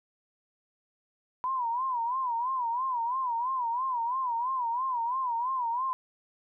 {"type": "tone with vibrato", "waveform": "sine", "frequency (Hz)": 987.8, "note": "B5", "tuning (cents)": 0, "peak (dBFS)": -27, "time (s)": [1.44, 5.93], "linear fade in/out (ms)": 0, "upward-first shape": "sine", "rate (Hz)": 3, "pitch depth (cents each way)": 130, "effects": []}